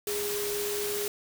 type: tone in noise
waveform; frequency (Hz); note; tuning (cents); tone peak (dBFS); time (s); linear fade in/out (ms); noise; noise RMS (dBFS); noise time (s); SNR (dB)
sine; 411.9; G#4; -14; -31; 0.07-1.08; 2; white; -34; 0.07-1.08; 0
effects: none